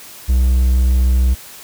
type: tone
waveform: triangle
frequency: 63 Hz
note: B1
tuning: 35 cents sharp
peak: -8 dBFS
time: 0.28-1.35 s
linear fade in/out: 20 ms
effects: white hiss -37 dBFS RMS until 1.63 s